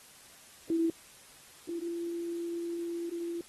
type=tone pair in turn; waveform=sine; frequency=330.3 / 340.6 Hz; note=E4 / F4; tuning=+4 / -43 cents; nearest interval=minor second; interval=53 cents; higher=second; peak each=-25 / -33 dBFS; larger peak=first; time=0.7-0.9 / 1.69-3.41 s; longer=second; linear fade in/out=2 ms; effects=white hiss -55 dBFS RMS until 3.48 s + AAC 32 kbps